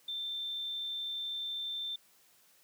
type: tone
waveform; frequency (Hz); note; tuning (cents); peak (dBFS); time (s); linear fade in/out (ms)
sine; 3564; A7; +22; -35; 0.08-1.96; 5
effects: white hiss -65 dBFS RMS until 2.63 s + high-pass 100 Hz 12 dB/octave